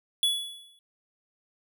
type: tone with exponential decay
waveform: square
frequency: 3404 Hz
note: G#7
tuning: 42 cents sharp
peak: -20 dBFS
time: 0.23-0.79 s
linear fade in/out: 1 ms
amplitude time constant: 120 ms
effects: none